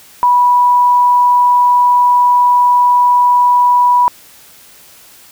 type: tone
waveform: sine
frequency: 980 Hz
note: B5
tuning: 14 cents flat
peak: -6 dBFS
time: 0.23-4.08 s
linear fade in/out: 0 ms
effects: white hiss -41 dBFS RMS until 5.31 s